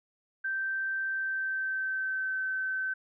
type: tone with pitch glide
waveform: sine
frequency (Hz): 1561 to 1535.1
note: G6 to G6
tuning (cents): -8 to -37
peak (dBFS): -29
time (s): 0.44-2.94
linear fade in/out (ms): 10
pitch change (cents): -29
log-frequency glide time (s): 1.07-2.39
effects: none